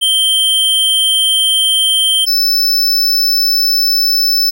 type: tone pair in turn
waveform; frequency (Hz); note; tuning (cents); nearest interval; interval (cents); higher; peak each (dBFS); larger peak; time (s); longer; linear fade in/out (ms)
square; 3136 / 5274; G7 / E8; 0 / 0; major sixth; 900; second; -10; neither; 0.01-2.26 / 2.26-4.51; neither; 20
effects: none